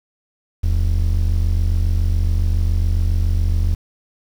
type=ring-modulated tone; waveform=triangle; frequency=60.4 Hz; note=B1; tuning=38 cents flat; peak=-9 dBFS; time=0.63-3.75 s; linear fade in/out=10 ms; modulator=23.6 Hz; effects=7-bit